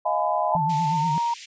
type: chord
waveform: sine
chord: F half-diminished seventh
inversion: third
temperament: just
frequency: 628.6 / 698.5 / 838.1 / 1005.8 Hz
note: Eb5 / F5 / Ab5 / Cb6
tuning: +18 / 0 / +16 / +31 cents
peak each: -26 dBFS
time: 0.05-0.57 s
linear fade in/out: 10 ms
type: tone with pitch glide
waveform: sine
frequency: 880 to 937.7 Hz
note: A5 to A#5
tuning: 0 to +10 cents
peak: -21 dBFS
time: 0.52-1.34 s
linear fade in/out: 5 ms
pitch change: +110 cents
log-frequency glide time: 0.85-1.17 s
type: tone with vibrato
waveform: sine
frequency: 158.5 Hz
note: D#3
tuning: 32 cents sharp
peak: -25 dBFS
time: 0.55-1.18 s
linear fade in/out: 0 ms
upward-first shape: sine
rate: 8.3 Hz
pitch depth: 140 cents each way
type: high-pass noise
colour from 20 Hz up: pink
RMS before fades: -40 dBFS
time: 0.69-1.46 s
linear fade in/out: 10 ms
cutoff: 2000 Hz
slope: 48 dB/octave
effects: resampled to 16000 Hz